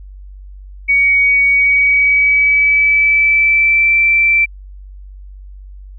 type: tone with pitch glide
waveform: sine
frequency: 2249 to 2338 Hz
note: C#7 to D7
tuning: +24 to -8 cents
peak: -8 dBFS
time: 0.88-4.46 s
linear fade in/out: 20 ms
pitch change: +68 cents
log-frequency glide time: 1.47-3.95 s
effects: added 48 Hz sine -31 dBFS peak until 5.98 s